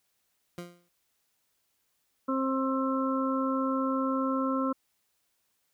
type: tone with exponential decay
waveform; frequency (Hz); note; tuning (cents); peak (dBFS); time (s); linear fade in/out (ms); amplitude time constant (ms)
20% pulse; 174.61; F3; 0; -30; 0.58-0.89; 2; 66
type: harmonic tone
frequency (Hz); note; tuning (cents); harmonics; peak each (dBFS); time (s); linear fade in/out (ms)
265.2; C4; +23; 1 / 2 / 4 / 5; -28 / -33 / -34 / -34; 2.28-4.73; 10
effects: white hiss -75 dBFS RMS until 5.73 s